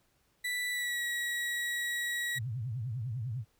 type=tone with pitch glide; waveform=35% pulse; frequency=1972 to 1917 Hz; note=B6 to A#6; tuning=-3 to +48 cents; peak=-30 dBFS; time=0.44-2.39 s; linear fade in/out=10 ms; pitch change=-49 cents; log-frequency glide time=0.71-1.03 s
type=tone with vibrato; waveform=sine; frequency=119 Hz; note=A#2; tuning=36 cents sharp; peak=-33 dBFS; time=2.35-3.45 s; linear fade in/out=50 ms; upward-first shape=triangle; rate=10 Hz; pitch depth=270 cents each way
effects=pink hiss -72 dBFS RMS until 3.59 s